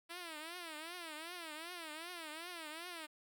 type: tone with vibrato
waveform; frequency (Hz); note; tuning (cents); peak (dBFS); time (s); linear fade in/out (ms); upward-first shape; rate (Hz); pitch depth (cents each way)
5% pulse; 329.6; E4; 0; -34; 0.09-3.07; 20; triangle; 2.6; 180
effects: none